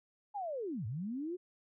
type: linear two-way sweep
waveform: sine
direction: down then up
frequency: 852 to 98 to 373 Hz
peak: -36 dBFS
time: 0.34-1.37 s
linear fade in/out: 20 ms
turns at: 0.86 s
effects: none

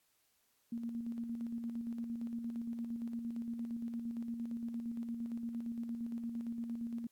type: tone with tremolo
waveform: sine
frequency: 233.1 Hz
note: A#3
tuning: in tune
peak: -36 dBFS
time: 0.72-7.07 s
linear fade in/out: 5 ms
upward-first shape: square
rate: 8.7 Hz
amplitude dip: 40%
effects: white hiss -75 dBFS RMS until 7.11 s + AAC 64 kbps

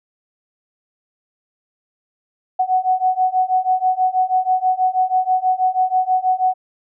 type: beating tone pair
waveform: sine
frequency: 740 / 746.2 Hz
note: F#5 / F#5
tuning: 0 / +14 cents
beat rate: 6.2 Hz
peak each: -18 / -17 dBFS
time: 2.59-6.54 s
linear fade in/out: 10 ms
effects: none

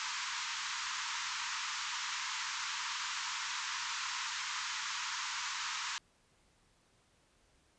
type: band-pass noise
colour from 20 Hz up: pink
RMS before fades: -39 dBFS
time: 0-5.98 s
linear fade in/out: 0 ms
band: 920 to 7400 Hz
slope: 96 dB/octave
effects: pink hiss -70 dBFS RMS until 7.78 s + resampled to 22050 Hz

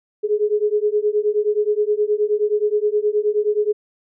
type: beating tone pair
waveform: sine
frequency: 415.3 / 424.8 Hz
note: G#4 / G#4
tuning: 0 / +39 cents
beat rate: 9.5 Hz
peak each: -19 dBFS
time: 0.23-3.73 s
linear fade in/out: 20 ms
effects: none

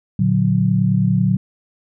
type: chord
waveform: sine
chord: Bb augmented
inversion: none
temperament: equal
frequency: 116.54 / 146.83 / 185 Hz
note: Bb2 / D3 / F#3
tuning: 0 / 0 / 0 cents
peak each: -18 / -19 / -16 dBFS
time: 0.19-1.37 s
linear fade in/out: 5 ms
effects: none

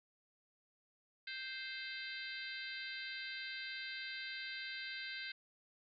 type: harmonic tone with a mistuned harmonic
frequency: 523.3 Hz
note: C5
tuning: in tune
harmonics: 3 / 4 / 5 / 6 / 7 / 8 / 9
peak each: -47 / -48 / -52 / -54 / -53 / -51 / -53 dBFS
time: 1.27-5.32 s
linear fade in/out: 5 ms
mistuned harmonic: 8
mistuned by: -54 cents
effects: none

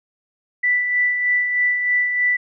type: tone with tremolo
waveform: sine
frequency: 1975.5 Hz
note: B6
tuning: in tune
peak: -14 dBFS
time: 0.63-2.37 s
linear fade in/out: 10 ms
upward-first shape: sine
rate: 3.2 Hz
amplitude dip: 45%
effects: none

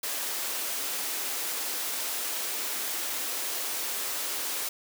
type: high-pass noise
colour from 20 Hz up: white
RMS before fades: -32 dBFS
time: 0.03-4.69 s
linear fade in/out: 5 ms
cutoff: 270 Hz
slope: 24 dB/octave
effects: none

